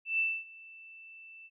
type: tone with ADSR envelope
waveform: sine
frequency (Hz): 2658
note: E7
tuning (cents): +14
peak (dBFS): -25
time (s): 0.05-1.5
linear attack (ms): 140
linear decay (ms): 250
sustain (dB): -23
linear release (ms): 43
effects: none